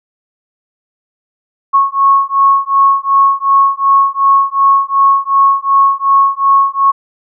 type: beating tone pair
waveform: sine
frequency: 1098 / 1100.7 Hz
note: C#6 / C#6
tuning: -17 / -13 cents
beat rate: 2.7 Hz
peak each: -10 dBFS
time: 1.73-6.92 s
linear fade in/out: 20 ms
effects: none